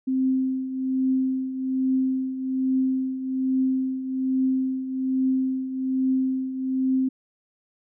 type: tone with tremolo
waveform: sine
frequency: 261.6 Hz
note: C4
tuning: in tune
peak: -18 dBFS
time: 0.07-7.09 s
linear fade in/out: 10 ms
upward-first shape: triangle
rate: 1.2 Hz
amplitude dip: 70%
effects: none